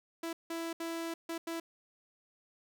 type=tone bursts at uneven times; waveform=sawtooth; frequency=331.6 Hz; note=E4; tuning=10 cents sharp; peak=-32 dBFS; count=5; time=0.23-0.33 / 0.5-0.73 / 0.8-1.14 / 1.29-1.38 / 1.47-1.6 s; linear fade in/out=5 ms; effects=none